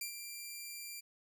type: tone with ADSR envelope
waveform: 10% pulse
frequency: 2371 Hz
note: D7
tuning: 16 cents sharp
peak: -28 dBFS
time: 0.01-1.01 s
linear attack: 4 ms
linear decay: 100 ms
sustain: -7 dB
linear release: 17 ms
effects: none